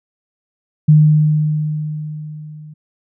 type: tone with level ramp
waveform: sine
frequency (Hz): 152.6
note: D#3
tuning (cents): -33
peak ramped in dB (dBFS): -4 to -33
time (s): 0.88-2.74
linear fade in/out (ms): 10
effects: none